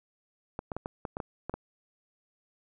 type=clicks; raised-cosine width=1 ms; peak=-20 dBFS; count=9; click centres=0.591 / 0.718 / 0.766 / 0.859 / 1.052 / 1.169 / 1.202 / 1.496 / 1.54 s; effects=none